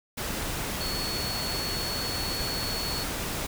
sine tone in noise, 4396 Hz, C#8, 15 cents flat, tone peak -32 dBFS, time 0.8-3.04 s, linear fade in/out 10 ms, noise pink, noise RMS -32 dBFS, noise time 0.17-3.47 s, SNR -3 dB, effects none

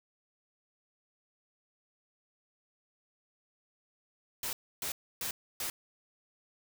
white noise bursts, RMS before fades -36 dBFS, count 4, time 4.43-5.7 s, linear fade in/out 2 ms, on 100 ms, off 290 ms, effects none

